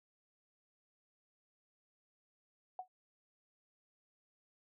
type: tone with exponential decay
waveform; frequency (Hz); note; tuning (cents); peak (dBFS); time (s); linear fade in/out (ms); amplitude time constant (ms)
sine; 740; F#5; 0; -36; 2.79-2.88; 2; 18
effects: none